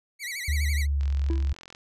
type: tone with vibrato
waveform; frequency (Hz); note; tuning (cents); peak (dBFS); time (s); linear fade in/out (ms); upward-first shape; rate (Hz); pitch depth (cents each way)
sawtooth; 2100; C7; +6; -28; 0.19-0.87; 50; sine; 12; 160
type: tone with pitch glide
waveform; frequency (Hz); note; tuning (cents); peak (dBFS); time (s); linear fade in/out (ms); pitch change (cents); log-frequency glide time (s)
sine; 73.42 to 69.74; D2 to C#2; 0 to +11; -22; 0.48-1.53; 5; -89; 0.67-1.03
type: click train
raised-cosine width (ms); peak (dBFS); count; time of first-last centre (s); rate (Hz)
0.2; -27; 33; 1.01-1.749; 43.3
type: tone with exponential decay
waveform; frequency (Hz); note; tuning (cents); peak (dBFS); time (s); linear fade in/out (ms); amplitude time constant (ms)
triangle; 331.5; E4; +10; -24; 1.3-1.55; 0; 54
effects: resampled to 32000 Hz